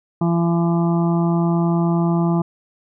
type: harmonic tone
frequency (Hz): 169.4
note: E3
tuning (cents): +48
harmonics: 1 / 2 / 4 / 5 / 6 / 7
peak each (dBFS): -16 / -22 / -28 / -30 / -32 / -33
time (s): 0.21-2.42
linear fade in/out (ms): 5
effects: none